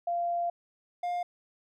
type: tone pair in turn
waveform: sine / triangle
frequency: 692 / 706.5 Hz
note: F5 / F5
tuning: -16 / +20 cents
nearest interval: unison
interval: 36 cents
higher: second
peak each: -27 dBFS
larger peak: neither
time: 0.07-0.5 / 1.03-1.23 s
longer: first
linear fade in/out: 5 ms
effects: none